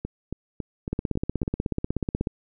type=two click trains; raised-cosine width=3 ms; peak=-12 / -17 dBFS; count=23 / 6; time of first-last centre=0.93-2.271 / 0.05-1.431 s; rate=16.4 / 3.62 Hz; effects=none